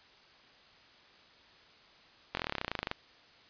slowing click train, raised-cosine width 0.3 ms, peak -16 dBFS, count 19, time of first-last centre 2.35-2.914 s, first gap 22 ms, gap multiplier 1.04, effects white hiss -59 dBFS RMS until 3.49 s + resampled to 11025 Hz

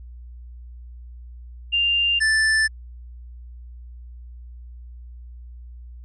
sine / square tone pair in turn, 2794 / 1760.1 Hz, F7 / A6, 0 / 0 cents, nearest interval minor sixth, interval 800 cents, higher first, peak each -17 dBFS, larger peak neither, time 1.72-2.2 / 2.2-2.68 s, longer neither, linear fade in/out 20 ms, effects added 60 Hz sine -37 dBFS peak until 6.04 s + resampled to 22050 Hz

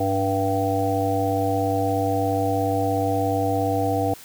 harmonic tone with a mistuned harmonic, 97 Hz, G2, 18 cents flat, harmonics 1 / 3 / 5 / 7 / 8, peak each -26 / -26 / -26 / -26 / -26 dBFS, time 0-4.14 s, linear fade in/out 5 ms, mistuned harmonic 1, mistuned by +69 cents, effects white hiss -44 dBFS RMS until 4.24 s

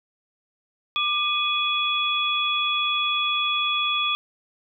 sine tone cluster, 1191 / 2491 / 3381 Hz, D6 / D#7 / G#7, +24 / +1 / +30 cents, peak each -26 / -26 / -24 dBFS, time 0.96-4.15 s, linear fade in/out 0 ms, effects none

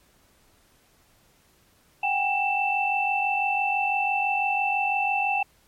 sine tone cluster, 760 / 806 / 2663 Hz, F#5 / G5 / E7, +46 / +48 / +17 cents, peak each -29 / -25 / -25 dBFS, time 2.03-5.43 s, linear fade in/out 5 ms, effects pink hiss -61 dBFS RMS until 5.67 s + MP3 64 kbps

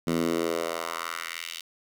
10% pulse tone with high-pass filter sweep, 83.3 Hz, E2, 19 cents sharp, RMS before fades -30 dBFS, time 0.07-1.61 s, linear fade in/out 5 ms, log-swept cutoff 190 to 3300 Hz, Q 1.8, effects none

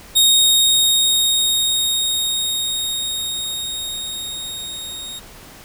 sawtooth tone with level ramp, 3729 Hz, A#7, in tune, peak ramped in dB -7 to -26 dBFS, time 0.15-5.2 s, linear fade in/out 20 ms, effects pink hiss -41 dBFS RMS until 5.64 s

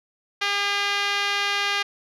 5% pulse tone with band-pass filter, 404 Hz, G#4, 48 cents flat, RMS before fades -24 dBFS, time 0.41-1.83 s, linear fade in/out 10 ms, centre 1900 Hz, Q 0.62, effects low-pass 10000 Hz 12 dB/octave

